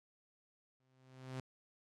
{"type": "tone with exponential growth", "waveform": "sawtooth", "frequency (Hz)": 130, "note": "C3", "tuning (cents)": -11, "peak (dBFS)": -36, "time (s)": [0.8, 1.4], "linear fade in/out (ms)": 0, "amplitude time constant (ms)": 130, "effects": ["low-pass 7000 Hz 12 dB/octave", "AAC 64 kbps"]}